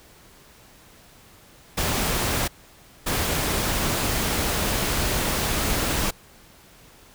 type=noise bursts at uneven times; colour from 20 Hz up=pink; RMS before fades=-24 dBFS; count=2; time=1.77-2.48 / 3.06-6.11 s; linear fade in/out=10 ms; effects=pink hiss -51 dBFS RMS until 7.14 s